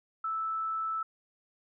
sine tone, 1315 Hz, E6, 5 cents flat, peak -30 dBFS, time 0.24-1.03 s, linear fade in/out 5 ms, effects none

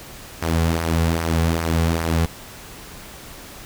sawtooth tone with flanger, 82.41 Hz, E2, in tune, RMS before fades -20 dBFS, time 0.42-2.26 s, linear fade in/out 5 ms, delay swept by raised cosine 0.26 to 3.26 ms, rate 2.5 Hz, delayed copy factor -0.55, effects pink hiss -39 dBFS RMS until 3.65 s

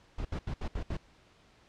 brown noise bursts at uneven times, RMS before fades -34 dBFS, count 6, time 0.18-0.25 / 0.32-0.39 / 0.47-0.54 / 0.61-0.68 / 0.75-0.83 / 0.9-0.97 s, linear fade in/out 5 ms, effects pink hiss -62 dBFS RMS until 1.68 s + low-pass 5000 Hz 12 dB/octave

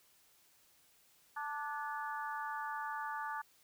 harmonic tone with a mistuned harmonic, 293.7 Hz, D4, in tune, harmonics 3 / 4 / 5 / 6, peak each -41 / -43 / -45 / -47 dBFS, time 1.36-3.42 s, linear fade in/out 10 ms, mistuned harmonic 6, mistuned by -43 cents, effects white hiss -68 dBFS RMS until 3.63 s

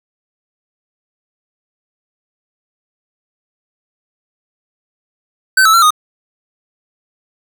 square tone with pitch steps, 1534 / 1306 / 1359 / 1237 Hz, G6 / E6 / F6 / D#6, -38 / -17 / -48 / -10 cents, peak -7 dBFS, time 5.57-5.906 s, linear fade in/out 5 ms, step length 84 ms, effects none

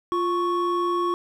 triangle tone pair together, 349.2 / 1108.7 Hz, F4 / C#6, 0 / 0 cents, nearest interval octave + minor sixth, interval 2000 cents, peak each -22 dBFS, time 0.12-1.14 s, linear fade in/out 0 ms, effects none

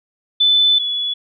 sine tone pair in turn, 3508 / 3410 Hz, A7 / G#7, -6 / +45 cents, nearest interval unison, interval 49 cents, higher first, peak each -10 / -18 dBFS, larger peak first, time 0.4-0.79 / 0.79-1.14 s, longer first, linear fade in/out 10 ms, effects none

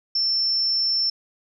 sine tone, 5370 Hz, E8, 31 cents sharp, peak -19 dBFS, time 0.15-1.1 s, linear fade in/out 5 ms, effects none

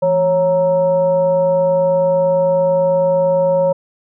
sine tone with frequency modulation, 550 Hz, C#5, 14 cents flat, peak -11 dBFS, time 0.02-3.73 s, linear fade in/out 10 ms, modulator 383 Hz, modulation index 0.49, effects none

